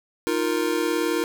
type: chord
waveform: square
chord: Eb suspended second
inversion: none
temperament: just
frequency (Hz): 311.1 / 350 / 466.7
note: Eb4 / F4 / Bb4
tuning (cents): 0 / +4 / +2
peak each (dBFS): -27 / -26 / -27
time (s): 0.27-1.24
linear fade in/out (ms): 0
effects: none